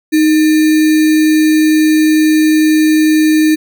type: tone with sample-and-hold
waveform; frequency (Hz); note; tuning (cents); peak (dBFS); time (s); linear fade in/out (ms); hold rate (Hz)
sine; 311.1; D#4; 0; -6; 0.12-3.56; 20; 2100
effects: none